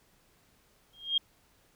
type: tone with exponential growth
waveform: sine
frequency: 3229 Hz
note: G#7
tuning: 49 cents flat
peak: -21 dBFS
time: 0.93-1.18 s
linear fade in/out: 5 ms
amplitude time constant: 54 ms
effects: pink hiss -66 dBFS RMS until 1.75 s